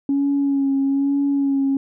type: tone with vibrato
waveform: sine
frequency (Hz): 277.2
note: C#4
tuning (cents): 0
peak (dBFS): -15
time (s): 0.09-1.77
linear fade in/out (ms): 2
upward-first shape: sine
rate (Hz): 1.1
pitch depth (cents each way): 27
effects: tanh soft clip ceiling -12 dBFS